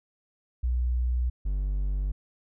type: tone pair in turn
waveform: sine / triangle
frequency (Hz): 61.3 / 48.73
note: B1 / G1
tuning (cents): -12 / -10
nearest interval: major third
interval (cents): 398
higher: first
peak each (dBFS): -23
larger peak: neither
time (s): 0.63-1.3 / 1.45-2.12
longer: neither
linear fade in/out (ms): 10
effects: none